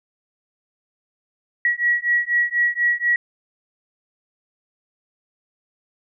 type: beating tone pair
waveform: sine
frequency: 1918 / 1922.1 Hz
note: A#6 / B6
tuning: +49 / -47 cents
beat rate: 4.1 Hz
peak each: -20 dBFS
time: 1.65-3.16 s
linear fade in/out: 2 ms
effects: none